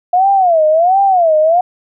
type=tone with vibrato; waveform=sine; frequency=698.5 Hz; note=F5; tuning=in tune; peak=-7 dBFS; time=0.13-1.61 s; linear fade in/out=5 ms; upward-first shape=sine; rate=1.4 Hz; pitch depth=220 cents each way; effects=none